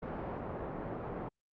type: low-pass noise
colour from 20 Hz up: white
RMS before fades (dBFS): -40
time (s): 0.02-1.29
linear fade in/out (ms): 10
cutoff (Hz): 680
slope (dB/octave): 12
effects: low-pass 2000 Hz 12 dB/octave + Opus 48 kbps